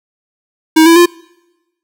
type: tone with pitch steps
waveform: square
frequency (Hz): 318 / 332.7 / 348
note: D#4 / E4 / F4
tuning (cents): +38 / +16 / -6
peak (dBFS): -4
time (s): 0.76-1.06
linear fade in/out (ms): 10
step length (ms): 100
effects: noise-tail reverb RT60 1.0 s tail -26 dB re dry